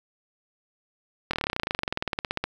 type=slowing click train; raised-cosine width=0.3 ms; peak=-10 dBFS; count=28; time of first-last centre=1.31-2.44 s; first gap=24 ms; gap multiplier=1.04; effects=7-bit